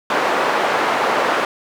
white band-pass noise, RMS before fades -18 dBFS, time 0.1-1.45 s, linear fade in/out 2 ms, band 390 to 1200 Hz, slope 12 dB/octave, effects none

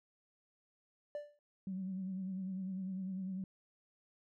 triangle tone with exponential decay, 587.3 Hz, D5, in tune, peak -33 dBFS, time 1.15-1.39 s, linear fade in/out 1 ms, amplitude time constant 51 ms
sine tone with vibrato, 188.7 Hz, F#3, 34 cents sharp, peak -37 dBFS, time 1.67-3.44 s, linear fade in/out 2 ms, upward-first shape triangle, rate 10 Hz, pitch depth 60 cents each way
effects tanh soft clip ceiling -32 dBFS

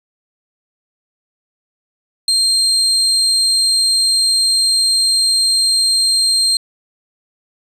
35% pulse tone, 4186 Hz, C8, in tune, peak -10 dBFS, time 2.28-6.57 s, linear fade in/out 2 ms, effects resampled to 32000 Hz + 8-bit

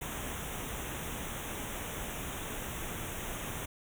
pink band-stop noise, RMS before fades -39 dBFS, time 0.01-3.66 s, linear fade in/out 10 ms, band 3700 to 5800 Hz, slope 96 dB/octave, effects none

